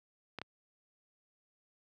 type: clicks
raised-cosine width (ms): 0.3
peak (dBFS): -24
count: 2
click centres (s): 0.387 / 0.416
effects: high-pass 80 Hz 12 dB/octave